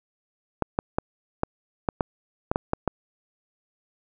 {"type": "clicks", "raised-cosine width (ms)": 1, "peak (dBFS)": -8, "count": 10, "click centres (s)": [0.623, 0.789, 0.985, 1.434, 1.888, 2.008, 2.515, 2.559, 2.734, 2.877], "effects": []}